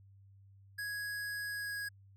square tone with pitch glide, 1663 to 1653.4 Hz, G#6 to G#6, +2 to -8 cents, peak -38 dBFS, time 0.78-1.89 s, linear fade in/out 10 ms, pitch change -10 cents, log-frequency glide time 1.48-1.77 s, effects added 98 Hz sine -57 dBFS peak until 2.16 s

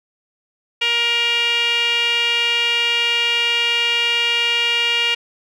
sawtooth tone with band-pass filter, 471.5 Hz, A#4, 20 cents sharp, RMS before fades -18 dBFS, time 0.81-5.15 s, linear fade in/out 10 ms, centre 2700 Hz, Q 6.8, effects none

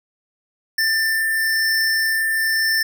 square tone pair together, 1784 / 5351 Hz, A6 / E8, +23 / +25 cents, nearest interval octave + perfect fifth, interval 1902 cents, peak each -18 / -27 dBFS, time 0.78-2.83 s, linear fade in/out 5 ms, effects none

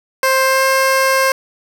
15% pulse tone with pitch glide, 527 to 531.3 Hz, C5 to C5, +12 to +26 cents, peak -5 dBFS, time 0.23-1.32 s, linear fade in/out 2 ms, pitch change +14 cents, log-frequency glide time 0.44-0.65 s, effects none

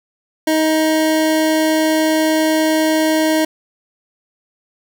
25% pulse tone, 314.5 Hz, D#4, 19 cents sharp, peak -9 dBFS, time 0.47-3.45 s, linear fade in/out 5 ms, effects none

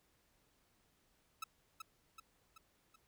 sawtooth tone with echo, 1299 Hz, E6, 26 cents flat, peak -36 dBFS, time 1.42-1.44 s, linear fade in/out 5 ms, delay 380 ms, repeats 4, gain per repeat -5 dB, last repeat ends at 2.96 s, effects pink hiss -75 dBFS RMS until 3.07 s

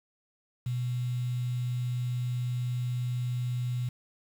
sine tone with quantisation, 123.47 Hz, B2, in tune, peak -28 dBFS, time 0.66-3.89 s, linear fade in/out 5 ms, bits 8, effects none

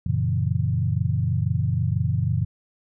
sine chord, F# dominant seventh, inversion none, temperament equal, 92.5 / 116.54 / 138.59 / 164.81 Hz, F#2 / A#2 / C#3 / E3, 0 / 0 / 0 / 0 cents, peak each -25 / -24 / -26 / -28 dBFS, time 0.06-2.45 s, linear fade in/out 5 ms, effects none

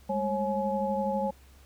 sine tone cluster, 201.9 / 214 / 543 / 845 Hz, G#3 / A3 / C#5 / G#5, -49 / -48 / -36 / +30 cents, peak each -32 / -38 / -30 / -31 dBFS, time 0.09-1.31 s, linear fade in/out 10 ms, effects added 67 Hz sine -53 dBFS peak until 1.65 s + pink hiss -60 dBFS RMS until 1.65 s

